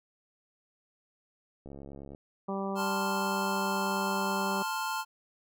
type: click train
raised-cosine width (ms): 2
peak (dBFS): -32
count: 35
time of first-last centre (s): 1.66-2.149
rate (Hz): 69.6
type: harmonic tone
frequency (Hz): 195.4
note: G3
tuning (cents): -5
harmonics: 1 / 2 / 3 / 4 / 5 / 6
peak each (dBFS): -34 / -37 / -39 / -40 / -41 / -42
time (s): 2.48-4.63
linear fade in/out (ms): 10
type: chord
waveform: square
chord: F major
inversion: first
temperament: equal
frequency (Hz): 880 / 1046.5 / 1396.9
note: A5 / C6 / F6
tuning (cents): 0 / 0 / 0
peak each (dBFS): -35 / -37 / -37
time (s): 2.75-5.05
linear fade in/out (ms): 50
effects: none